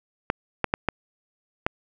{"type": "clicks", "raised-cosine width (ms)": 0.5, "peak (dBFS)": -6, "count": 5, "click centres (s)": [0.301, 0.643, 0.739, 0.887, 1.665], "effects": []}